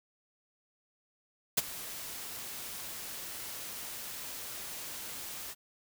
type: noise with ADSR envelope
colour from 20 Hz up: white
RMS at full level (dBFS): -24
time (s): 1.57-5.55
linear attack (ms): 11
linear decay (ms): 25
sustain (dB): -18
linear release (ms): 40
effects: none